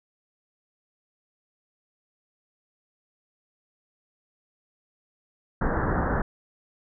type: low-pass noise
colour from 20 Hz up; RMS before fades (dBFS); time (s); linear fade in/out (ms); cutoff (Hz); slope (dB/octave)
pink; -25; 5.61-6.22; 5; 1800; 96
effects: none